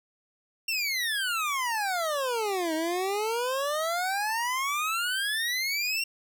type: exponential two-way sweep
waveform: 25% pulse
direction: down then up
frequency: 2767 to 311.1 to 2767 Hz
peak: -23 dBFS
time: 0.68-6.04 s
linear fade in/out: 5 ms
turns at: 2.74 s
effects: none